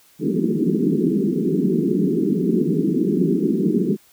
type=band-pass noise; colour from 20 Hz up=pink; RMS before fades=-19 dBFS; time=0.19-3.97 s; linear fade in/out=50 ms; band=160 to 420 Hz; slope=96 dB/octave; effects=white hiss -54 dBFS RMS until 4.12 s